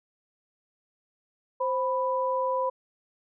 sine tone pair together, 523.3 / 990.4 Hz, C5 / B5, 0 / +5 cents, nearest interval major seventh, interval 1105 cents, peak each -27 dBFS, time 1.6-2.7 s, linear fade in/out 10 ms, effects none

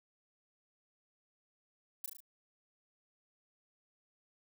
violet noise with echo, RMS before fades -39 dBFS, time 2.04-2.06 s, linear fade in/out 2 ms, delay 36 ms, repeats 4, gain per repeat -4 dB, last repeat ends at 2.204 s, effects none

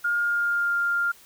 sine tone with pitch glide, 1417 to 1399.1 Hz, F6 to F6, +25 to +3 cents, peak -21 dBFS, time 0.04-1.12 s, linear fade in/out 10 ms, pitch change -22 cents, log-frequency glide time 0.19-0.76 s, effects white hiss -52 dBFS RMS until 1.25 s

